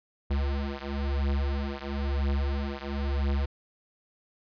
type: beating tone pair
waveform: square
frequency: 69.3 / 70.3 Hz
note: C#2 / C#2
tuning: 0 / +25 cents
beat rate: 1 Hz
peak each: -30 / -31 dBFS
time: 0.3-3.46 s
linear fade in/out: 10 ms
effects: resampled to 11025 Hz